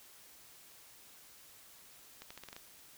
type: accelerating click train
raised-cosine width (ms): 0.2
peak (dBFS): -30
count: 7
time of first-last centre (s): 2.22-2.565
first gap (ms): 85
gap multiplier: 0.84
effects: white hiss -58 dBFS RMS until 2.97 s